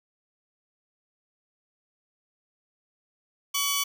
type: tone pair together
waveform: 10% pulse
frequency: 1130 / 3017 Hz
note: C#6 / F#7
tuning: +33 / +33 cents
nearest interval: octave + perfect fourth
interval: 1700 cents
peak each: -19 dBFS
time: 3.54-3.84 s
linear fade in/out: 10 ms
effects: none